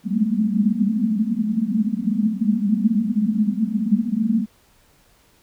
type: band-pass noise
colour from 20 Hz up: pink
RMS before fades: -20 dBFS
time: 0.03-4.46 s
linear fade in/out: 50 ms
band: 200 to 230 Hz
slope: 96 dB/octave
effects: pink hiss -57 dBFS RMS until 5.42 s